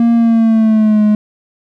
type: tone with pitch glide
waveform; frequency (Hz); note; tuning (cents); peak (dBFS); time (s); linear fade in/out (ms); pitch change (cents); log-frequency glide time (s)
triangle; 233.1 to 211.3; A#3 to G#3; 0 to +30; -5; 0-1.15; 2; -170; 0.14-1.03
effects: none